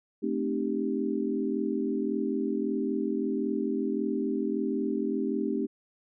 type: chord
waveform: sine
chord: A half-diminished seventh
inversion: none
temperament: equal with one note detuned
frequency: 220 / 261.6 / 305.3 / 392 Hz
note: A3 / C4 / Eb4 / G4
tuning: 0 / 0 / -33 / 0 cents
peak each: -32 dBFS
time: 0.22-5.67 s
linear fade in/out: 20 ms
effects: none